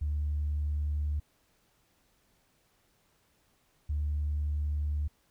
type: tone pair in turn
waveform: sine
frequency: 74.1 / 74.1 Hz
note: D2 / D2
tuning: +16 / +16 cents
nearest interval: unison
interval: 0 cents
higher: neither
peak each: -27 dBFS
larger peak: neither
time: 0.01-1.2 / 3.89-5.08 s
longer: neither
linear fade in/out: 10 ms
effects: tanh soft clip ceiling -24 dBFS + pink hiss -70 dBFS RMS until 5.3 s